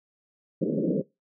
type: band-pass noise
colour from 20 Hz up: pink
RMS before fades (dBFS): -26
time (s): 0.61-1.02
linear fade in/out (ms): 10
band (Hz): 150 to 560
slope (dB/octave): 96
effects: noise-tail reverb RT60 0.2 s tail -19 dB re dry